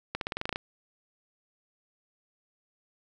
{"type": "accelerating click train", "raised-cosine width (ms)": 0.3, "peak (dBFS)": -15, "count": 10, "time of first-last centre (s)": [0.15, 0.559], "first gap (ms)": 62, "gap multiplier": 0.92, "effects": []}